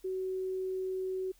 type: tone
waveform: sine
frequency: 375.5 Hz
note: F#4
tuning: 26 cents sharp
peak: -32 dBFS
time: 0.04-1.32 s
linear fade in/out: 10 ms
effects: added 40 Hz sine -63 dBFS peak until 1.39 s + white hiss -66 dBFS RMS until 1.39 s